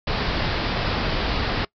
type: low-pass noise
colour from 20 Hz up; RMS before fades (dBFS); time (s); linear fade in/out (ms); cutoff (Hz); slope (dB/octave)
pink; -24; 0.07-1.65; 5; 5100; 96
effects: noise-tail reverb RT60 0.1 s tail -22 dB re dry